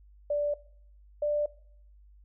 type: tone pair in turn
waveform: sine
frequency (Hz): 585 / 590.8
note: D5 / D5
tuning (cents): -7 / +10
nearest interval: unison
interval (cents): 17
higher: second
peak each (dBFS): -25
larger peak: neither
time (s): 0.3-0.54 / 1.22-1.46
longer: neither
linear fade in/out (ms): 5
effects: noise-tail reverb RT60 0.6 s tail -20 dB re dry + added 50 Hz sine -53 dBFS peak until 2.24 s